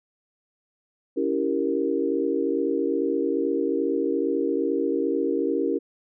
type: chord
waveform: sine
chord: C# diminished seventh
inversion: none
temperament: equal with one note detuned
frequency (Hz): 280.7 / 329.6 / 392 / 466.2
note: C#4 / E4 / G4 / Bb4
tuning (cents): +22 / 0 / 0 / 0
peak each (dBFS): -27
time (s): 1.16-5.79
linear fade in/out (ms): 20
effects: none